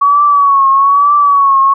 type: tone with vibrato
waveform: sine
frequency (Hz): 1124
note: C#6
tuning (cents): +24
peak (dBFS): -5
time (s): 0.01-1.74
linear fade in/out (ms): 10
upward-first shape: triangle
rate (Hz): 1.1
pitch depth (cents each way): 72
effects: none